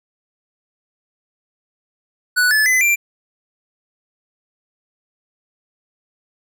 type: tone with pitch steps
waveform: square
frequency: 1480 / 1729.8 / 2022 / 2363 Hz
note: F#6 / A6 / B6 / D7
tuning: 0 / -30 / +40 / +10 cents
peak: -13 dBFS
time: 2.36-2.96 s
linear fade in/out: 20 ms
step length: 150 ms
effects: none